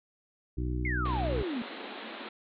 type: harmonic tone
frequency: 61.74 Hz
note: B1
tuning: in tune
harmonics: 1 / 2 / 3 / 4 / 5 / 6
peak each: -31 / -35 / -45 / -44 / -38 / -43 dBFS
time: 0.57-1.43 s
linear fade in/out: 10 ms
type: exponential sweep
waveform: sine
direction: down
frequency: 2217 to 220 Hz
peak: -31 dBFS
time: 0.85-1.62 s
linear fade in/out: 2 ms
type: band-pass noise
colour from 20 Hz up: pink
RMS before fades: -42 dBFS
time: 1.05-2.29 s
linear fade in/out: 5 ms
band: 210 to 4100 Hz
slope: 96 dB/octave
effects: none